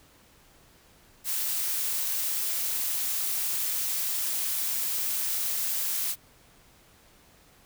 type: noise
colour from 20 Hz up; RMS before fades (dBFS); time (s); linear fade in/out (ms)
blue; -29; 1.24-6.16; 50
effects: pink hiss -58 dBFS RMS until 7.65 s